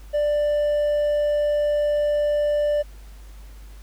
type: tone with hard clipping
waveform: triangle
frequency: 590 Hz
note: D5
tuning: 8 cents sharp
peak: -19 dBFS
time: 0.13-2.83 s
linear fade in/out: 20 ms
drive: 5 dB
effects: added 50 Hz sine -39 dBFS peak until 3.82 s + pink hiss -53 dBFS RMS until 3.82 s